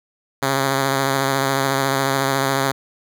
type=tone with vibrato; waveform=5% pulse; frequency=136 Hz; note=C#3; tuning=33 cents flat; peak=-6 dBFS; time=0.42-2.72 s; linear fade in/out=10 ms; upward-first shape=sine; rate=14 Hz; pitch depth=29 cents each way; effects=none